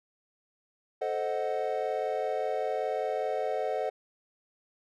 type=chord; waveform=triangle; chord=A diminished seventh; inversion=none; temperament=equal with one note detuned; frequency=438.2 / 523.3 / 622.3 / 740 Hz; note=A4 / C5 / Eb5 / Gb5; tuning=-7 / 0 / 0 / 0 cents; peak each=-32 dBFS; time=1.01-3.9 s; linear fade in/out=10 ms; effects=none